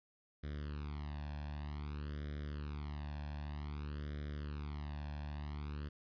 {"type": "tone with flanger", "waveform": "sawtooth", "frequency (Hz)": 73.6, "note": "D2", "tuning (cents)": 4, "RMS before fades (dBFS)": -43, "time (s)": [0.43, 5.89], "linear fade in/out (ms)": 10, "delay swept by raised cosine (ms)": [0.56, 1.18], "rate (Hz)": 0.53, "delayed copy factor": 1, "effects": ["resampled to 11025 Hz", "13-bit"]}